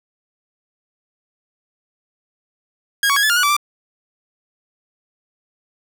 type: tone with pitch steps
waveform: sawtooth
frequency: 1636 / 1121 / 1652 / 1728 / 1409 / 1462 / 1159 / 1179 Hz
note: G#6 / C#6 / G#6 / A6 / F6 / F#6 / D6 / D6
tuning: -26 / +19 / -10 / -32 / +15 / -21 / -23 / +6 cents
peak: -10 dBFS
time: 3.03-3.566 s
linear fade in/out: 2 ms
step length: 67 ms
effects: none